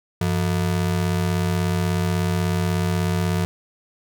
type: ring-modulated tone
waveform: square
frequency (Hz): 134.7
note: C#3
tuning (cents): -49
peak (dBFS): -17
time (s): 0.21-3.45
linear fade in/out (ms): 0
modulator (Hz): 38.2
effects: none